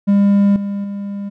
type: tone with level steps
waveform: triangle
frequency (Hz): 200.8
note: G3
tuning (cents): +42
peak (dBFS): -7 / -17 / -20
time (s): 0.07-1.3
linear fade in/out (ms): 20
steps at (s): 0.56 / 0.84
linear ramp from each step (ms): 2
effects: none